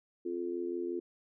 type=tone with amplitude modulation; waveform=sine; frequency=349.2 Hz; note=F4; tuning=in tune; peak=-29 dBFS; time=0.25-1 s; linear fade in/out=10 ms; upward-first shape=sine; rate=85.6 Hz; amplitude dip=90%; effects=none